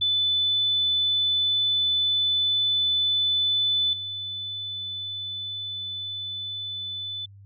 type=tone with level steps; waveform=sine; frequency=3500 Hz; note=A7; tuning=10 cents flat; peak=-20 / -30 dBFS; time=0.01-7.26 s; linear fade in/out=10 ms; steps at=3.93 s; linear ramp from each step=2 ms; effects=added 99 Hz sine -45 dBFS peak until 7.45 s